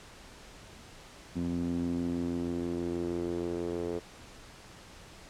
sawtooth tone with band-pass filter sweep, 86.3 Hz, F2, 20 cents flat, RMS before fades -33 dBFS, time 1.35-4 s, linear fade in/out 20 ms, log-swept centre 230 to 420 Hz, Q 3.7, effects pink hiss -51 dBFS RMS until 5.29 s + low-pass 8000 Hz 12 dB/octave

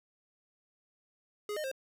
square tone with pitch steps, 416.5 / 611 / 531 Hz, G#4 / D#5 / C5, +5 / -32 / +25 cents, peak -35 dBFS, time 1.49-1.715 s, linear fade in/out 2 ms, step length 75 ms, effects none

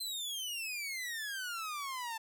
sawtooth exponential sweep, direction down, 4149 to 880 Hz, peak -34 dBFS, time 0-2.18 s, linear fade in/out 10 ms, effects none

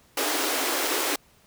pink high-pass noise, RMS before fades -26 dBFS, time 0.17-1.16 s, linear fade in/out 5 ms, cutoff 270 Hz, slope 96 dB/octave, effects pink hiss -59 dBFS RMS until 1.46 s

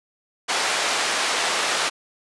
pink band-pass noise, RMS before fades -23 dBFS, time 0.48-1.9 s, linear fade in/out 20 ms, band 690 to 7300 Hz, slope 12 dB/octave, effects resampled to 24000 Hz

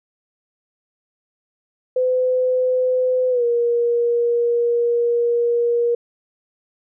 sine tone with pitch glide, 508 to 474 Hz, B4 to A#4, +49 to +29 cents, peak -15 dBFS, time 1.96-5.95 s, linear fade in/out 5 ms, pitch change -120 cents, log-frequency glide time 3.3-3.44 s, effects none

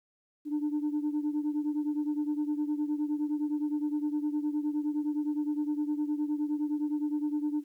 sine beating tone pair, 295.7 / 305.4 Hz, D4 / D#4, +12 / -32 cents, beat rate 9.7 Hz, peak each -28 / -32 dBFS, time 0.45-7.64 s, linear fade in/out 50 ms, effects tanh soft clip ceiling -24 dBFS + 11-bit

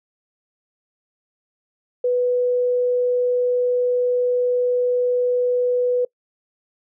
sine tone, 493.9 Hz, B4, in tune, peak -16 dBFS, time 2.04-6.05 s, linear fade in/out 5 ms, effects noise-tail reverb RT60 0.1 s tail -24 dB re dry

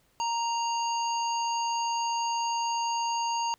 harmonic tone, 932.3 Hz, A#5, in tune, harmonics 1 / 3 / 5 / 7, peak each -27 / -37 / -39 / -39 dBFS, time 0.2-3.54 s, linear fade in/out 0 ms, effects pink hiss -67 dBFS RMS until 3.58 s

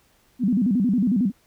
sine tone with vibrato, 220 Hz, A3, in tune, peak -17 dBFS, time 0.39-1.32 s, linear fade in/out 50 ms, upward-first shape square, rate 11 Hz, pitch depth 220 cents each way, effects pink hiss -61 dBFS RMS until 1.46 s

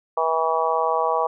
harmonic tone, 162 Hz, E3, 30 cents flat, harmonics 3 / 4 / 5 / 6 / 7, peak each -25 / -25 / -25 / -25 / -25 dBFS, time 0.17-1.27 s, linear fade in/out 5 ms, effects none

